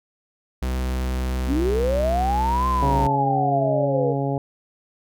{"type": "tone", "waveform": "45% pulse", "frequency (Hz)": 63.8, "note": "C2", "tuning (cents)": -43, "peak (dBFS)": -22, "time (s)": [0.62, 3.07], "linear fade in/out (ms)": 5}
{"type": "linear two-way sweep", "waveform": "sine", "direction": "up then down", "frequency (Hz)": [239.2, 1046.5, 452.7], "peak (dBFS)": -20, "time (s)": [1.46, 4.15], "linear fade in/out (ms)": 50, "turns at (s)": 2.68}
{"type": "harmonic tone", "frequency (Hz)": 138.59, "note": "C#3", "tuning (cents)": 0, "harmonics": [1, 2, 3, 4, 5, 6], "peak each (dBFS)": [-24, -27, -29, -30, -31, -32], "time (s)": [2.82, 4.38], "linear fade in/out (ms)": 2}
{"effects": []}